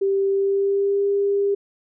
sine tone with pitch glide, 392 to 400.7 Hz, G4 to G4, 0 to +38 cents, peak -17 dBFS, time 0.01-1.55 s, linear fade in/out 10 ms, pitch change +38 cents, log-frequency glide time 0.29-1.06 s, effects none

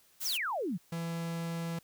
blue noise, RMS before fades -37 dBFS, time 0.2-0.38 s, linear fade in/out 20 ms
sine exponential sweep, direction down, 6760 to 153.1 Hz, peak -31 dBFS, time 0.24-0.78 s, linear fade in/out 20 ms
45% pulse tone, 167.1 Hz, E3, 24 cents sharp, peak -34 dBFS, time 0.92-1.79 s, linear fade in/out 5 ms
effects white hiss -65 dBFS RMS until 1.83 s

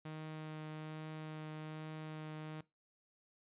sawtooth tone with vibrato, 155.56 Hz, D#3, in tune, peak -40 dBFS, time 0.05-2.61 s, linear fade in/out 5 ms, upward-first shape triangle, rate 1.2 Hz, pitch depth 10 cents each way, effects noise-tail reverb RT60 0.2 s tail -19 dB re dry + resampled to 8000 Hz

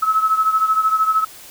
sine beating tone pair, 1292 / 1305 Hz, E6 / E6, -35 / -18 cents, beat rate 13 Hz, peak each -15 / -20 dBFS, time 0.02-1.25 s, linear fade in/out 10 ms, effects white hiss -40 dBFS RMS until 1.5 s

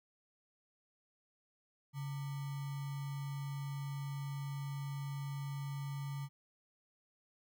sine tone with sample-and-hold, 140 Hz, C#3, 18 cents sharp, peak -38 dBFS, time 1.93-6.29 s, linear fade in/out 50 ms, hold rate 1050 Hz, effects none

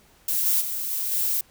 violet noise with level steps, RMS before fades -24 / -21 / -29 / -27 / -24 dBFS, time 0.28-1.41 s, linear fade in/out 5 ms, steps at 0.45 / 0.6 / 0.9 / 1.11 s, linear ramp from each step 20 ms, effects pink hiss -57 dBFS RMS until 1.5 s

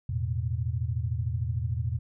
sine chord, E suspended fourth, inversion none, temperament equal with one note detuned, 83.8 / 110 / 123.47 Hz, E2 / A2 / B2, +29 / 0 / 0 cents, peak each -31 dBFS, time 0.09-1.99 s, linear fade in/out 5 ms, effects none

